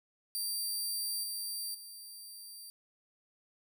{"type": "tone with level steps", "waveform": "15% pulse", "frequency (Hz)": 4699, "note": "D8", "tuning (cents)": 0, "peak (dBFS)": [-27, -30, -40], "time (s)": [0.35, 2.7], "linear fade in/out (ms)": 0, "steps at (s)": [1.23, 1.74], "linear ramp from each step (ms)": 10, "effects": []}